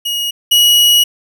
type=tone pair in turn; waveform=40% pulse; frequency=2887 / 2910 Hz; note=F#7 / F#7; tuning=-43 / -29 cents; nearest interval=unison; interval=14 cents; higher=second; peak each=-15 / -6 dBFS; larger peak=second; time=0.05-0.31 / 0.51-1.04 s; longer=second; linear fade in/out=10 ms; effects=none